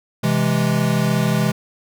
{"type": "chord", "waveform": "square", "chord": "C augmented", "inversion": "none", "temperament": "equal", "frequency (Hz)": [130.81, 164.81, 207.7], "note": ["C3", "E3", "G#3"], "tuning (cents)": [0, 0, 0], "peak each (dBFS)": -21, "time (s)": [0.23, 1.52], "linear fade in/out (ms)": 10, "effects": []}